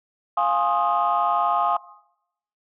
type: chord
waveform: sine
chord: F minor seventh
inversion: none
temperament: equal with one note detuned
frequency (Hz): 698.5 / 830.6 / 1062.3 / 1244.5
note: F5 / Ab5 / C6 / Eb6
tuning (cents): 0 / 0 / +26 / 0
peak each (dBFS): -23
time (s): 0.37-1.77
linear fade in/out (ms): 5
effects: noise-tail reverb RT60 0.8 s tail -20 dB re dry + tanh soft clip ceiling -11 dBFS